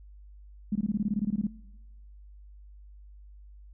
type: tone bursts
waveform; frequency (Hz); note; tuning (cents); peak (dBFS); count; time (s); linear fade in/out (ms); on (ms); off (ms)
sine; 207.7; G#3; 0; -24; 14; 0.72-1.47; 5; 35; 20
effects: noise-tail reverb RT60 1.0 s tail -21 dB re dry + added 50 Hz sine -47 dBFS peak until 3.73 s